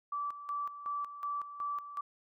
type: tone with tremolo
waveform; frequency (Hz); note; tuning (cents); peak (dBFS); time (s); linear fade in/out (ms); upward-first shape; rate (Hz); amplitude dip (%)
sine; 1159; D6; -23; -33; 0.12-2.01; 5; square; 2.7; 70
effects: none